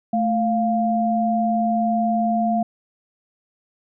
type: tone pair together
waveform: sine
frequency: 220 / 698.5 Hz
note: A3 / F5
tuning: 0 / 0 cents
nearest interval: octave + minor sixth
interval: 2000 cents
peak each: -20 dBFS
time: 0.13-2.63 s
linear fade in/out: 5 ms
effects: none